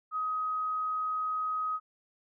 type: tone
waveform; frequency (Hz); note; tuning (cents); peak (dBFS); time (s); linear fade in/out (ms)
sine; 1260; D#6; +21; -29; 0.11-1.8; 50
effects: none